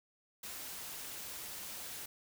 white noise, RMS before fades -45 dBFS, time 0.43-2.06 s, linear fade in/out 5 ms, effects none

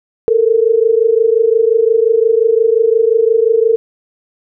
sine tone pair together, 440 / 465.7 Hz, A4 / A#4, 0 / -2 cents, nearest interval minor second, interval 98 cents, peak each -11 dBFS, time 0.28-3.76 s, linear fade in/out 0 ms, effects none

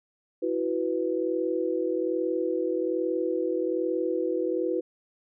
sine chord, E suspended second, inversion none, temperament just, 329.6 / 370.8 / 494.4 Hz, E4 / F#4 / B4, 0 / +4 / +2 cents, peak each -29 dBFS, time 0.42-4.81 s, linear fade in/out 10 ms, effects none

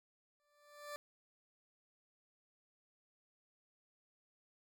20% pulse tone with exponential growth, 587.3 Hz, D5, in tune, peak -37 dBFS, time 0.4-0.96 s, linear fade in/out 0 ms, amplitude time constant 120 ms, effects none

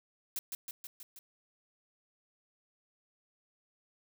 blue noise with echo, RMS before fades -36 dBFS, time 0.36-0.39 s, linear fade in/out 2 ms, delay 160 ms, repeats 5, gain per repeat -3 dB, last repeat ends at 1.19 s, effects none

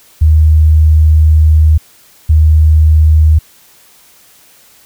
sine tone pair in turn, 77.78 / 77.78 Hz, D#2 / D#2, 0 / 0 cents, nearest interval unison, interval 0 cents, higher neither, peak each -3 dBFS, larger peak neither, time 0.21-1.78 / 2.29-3.39 s, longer first, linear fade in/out 10 ms, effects white hiss -44 dBFS RMS until 4.85 s

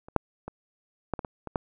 clicks, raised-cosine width 1 ms, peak -30 / -6 / -22 / -13 / -19 / -20 / -22 / -12 dBFS, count 8, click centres 0.085 / 0.163 / 0.48 / 1.137 / 1.192 / 1.248 / 1.473 / 1.558 s, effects none

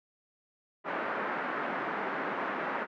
white band-pass noise, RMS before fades -34 dBFS, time 0.84-2.87 s, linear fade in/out 50 ms, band 200 to 1700 Hz, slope 24 dB/octave, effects none

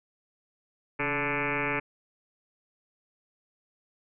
sine tone with frequency modulation, 1318.5 Hz, E6, in tune, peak -26 dBFS, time 0.99-1.8 s, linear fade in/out 10 ms, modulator 148 Hz, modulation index 7.8, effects none

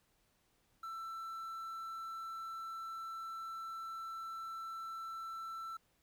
triangle tone with quantisation, 1334 Hz, E6, 20 cents sharp, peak -40 dBFS, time 0.83-5.77 s, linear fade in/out 5 ms, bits 11, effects pink hiss -75 dBFS RMS until 6.02 s

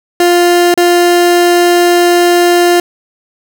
30% pulse tone with dropouts, 350.1 Hz, F4, 4 cents sharp, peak -3 dBFS, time 0.2-2.8 s, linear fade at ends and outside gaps 2 ms, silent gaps 0.741-0.775 s, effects none

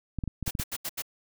clicks, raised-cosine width 5 ms, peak -19 dBFS, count 7, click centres 0.187 / 0.238 / 0.277 / 0.427 / 0.478 / 0.552 / 0.598 s
white noise bursts, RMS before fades -33 dBFS, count 5, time 0.46-1.022 s, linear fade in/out 10 ms, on 50 ms, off 78 ms
effects none

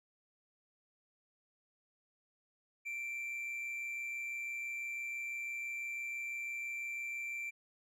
triangle tone with amplitude modulation, 2349 Hz, D7, in tune, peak -35 dBFS, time 2.85-7.51 s, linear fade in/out 20 ms, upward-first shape sine, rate 126 Hz, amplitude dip 35%, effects none

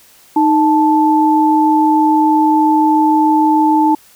sine tone pair together, 310 / 876.8 Hz, D#4 / A5, -6 / -6 cents, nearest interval octave + tritone, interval 1800 cents, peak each -11 dBFS, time 0.36-3.95 s, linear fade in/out 5 ms, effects white hiss -46 dBFS RMS until 4.15 s

